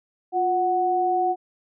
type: tone pair together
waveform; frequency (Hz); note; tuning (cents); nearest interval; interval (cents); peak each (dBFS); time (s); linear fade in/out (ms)
sine; 354 / 740; F4 / F#5; +23 / 0; octave + minor second; 1277; -25 / -20; 0.32-1.36; 50
effects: none

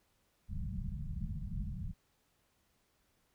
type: low-pass noise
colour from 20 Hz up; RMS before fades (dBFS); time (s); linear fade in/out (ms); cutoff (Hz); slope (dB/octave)
pink; -39; 0.48-1.94; 50; 210; 96
effects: pink hiss -75 dBFS RMS until 3.34 s

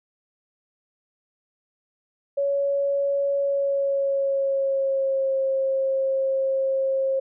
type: tone with pitch glide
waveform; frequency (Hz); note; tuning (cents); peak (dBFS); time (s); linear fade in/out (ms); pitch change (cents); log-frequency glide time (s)
sine; 560 to 535.9; C#5 to C5; +18 to +41; -20; 2.37-7.2; 10; -77; 3.39-5.37
effects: none

